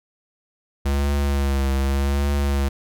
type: tone with vibrato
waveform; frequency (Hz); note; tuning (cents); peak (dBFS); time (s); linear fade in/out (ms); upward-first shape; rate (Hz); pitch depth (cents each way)
square; 69.3; C#2; 0; -19; 0.85-2.69; 10; triangle; 0.85; 51
effects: none